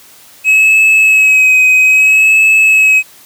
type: tone with vibrato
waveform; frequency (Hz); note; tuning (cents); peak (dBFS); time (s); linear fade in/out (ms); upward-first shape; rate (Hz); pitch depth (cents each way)
triangle; 2558; D#7; +47; -3; 0.44-3.03; 50; sine; 0.61; 27
effects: white hiss -40 dBFS RMS until 3.25 s + high-pass 80 Hz 12 dB/octave